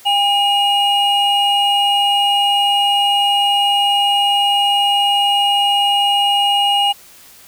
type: tone pair together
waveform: triangle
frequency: 805.4 / 2870 Hz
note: G5 / F7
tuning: +47 / +47 cents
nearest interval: octave + minor seventh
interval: 2200 cents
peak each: -13 dBFS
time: 0.05-6.93 s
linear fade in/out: 20 ms
effects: white hiss -43 dBFS RMS until 7.47 s